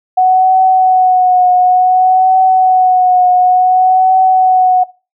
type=tone with vibrato; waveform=sine; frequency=740 Hz; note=F#5; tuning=in tune; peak=-5 dBFS; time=0.17-4.84 s; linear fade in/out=10 ms; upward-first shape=triangle; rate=0.56 Hz; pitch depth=33 cents each way; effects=noise-tail reverb RT60 0.3 s tail -20 dB re dry